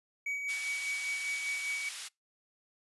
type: tone with tremolo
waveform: triangle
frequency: 2265 Hz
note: C#7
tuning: 37 cents sharp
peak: -30 dBFS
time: 0.26-1.89 s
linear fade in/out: 5 ms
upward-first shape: sine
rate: 5 Hz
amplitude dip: 40%
type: high-pass noise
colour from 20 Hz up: pink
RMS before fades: -42 dBFS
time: 0.48-2.09 s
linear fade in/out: 20 ms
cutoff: 2300 Hz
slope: 12 dB/octave
effects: noise-tail reverb RT60 0.2 s tail -26 dB re dry + resampled to 24000 Hz